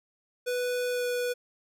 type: tone with pitch glide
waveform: square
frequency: 493.9 to 490.5 Hz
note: B4 to B4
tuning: 0 to -12 cents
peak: -28 dBFS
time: 0.46-1.34 s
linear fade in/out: 20 ms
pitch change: -12 cents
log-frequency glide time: 0.91-1.05 s
effects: none